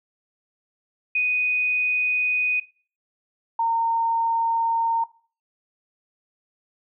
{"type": "tone pair in turn", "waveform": "sine", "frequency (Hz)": [2489, 916.6], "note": ["D#7", "A#5"], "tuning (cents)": [0, -29], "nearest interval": "octave + perfect fourth", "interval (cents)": 1729, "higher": "first", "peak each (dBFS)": -19, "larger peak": "neither", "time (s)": [[1.15, 2.6], [3.59, 5.04]], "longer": "neither", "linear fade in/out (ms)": 5, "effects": ["noise-tail reverb RT60 0.4 s tail -19 dB re dry"]}